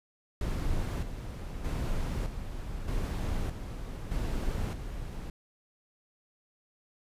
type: noise with tremolo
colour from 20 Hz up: brown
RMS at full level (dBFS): -31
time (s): 0.41-5.3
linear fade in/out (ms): 2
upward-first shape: square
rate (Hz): 0.81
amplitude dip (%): 55
effects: resampled to 32000 Hz